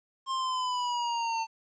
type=exponential sweep; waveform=square; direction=down; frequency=1066 to 895 Hz; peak=-29 dBFS; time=0.26-1.47 s; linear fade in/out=50 ms; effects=resampled to 16000 Hz + 11-bit